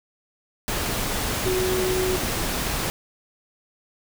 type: tone in noise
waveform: sine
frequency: 370.9 Hz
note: F#4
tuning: 4 cents sharp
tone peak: -22 dBFS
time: 1.46-2.16 s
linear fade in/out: 0 ms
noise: pink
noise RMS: -26 dBFS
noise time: 0.68-2.9 s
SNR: +1 dB
effects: none